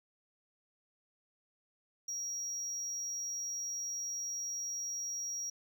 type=tone; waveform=triangle; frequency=5670 Hz; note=F8; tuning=25 cents sharp; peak=-35 dBFS; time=2.08-5.5 s; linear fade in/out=5 ms; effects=none